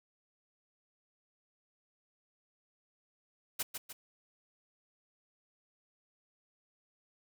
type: noise with echo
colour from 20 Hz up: white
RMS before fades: -34 dBFS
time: 3.59-3.63 s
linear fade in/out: 10 ms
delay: 150 ms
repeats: 2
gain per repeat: -6 dB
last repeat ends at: 3.93 s
effects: none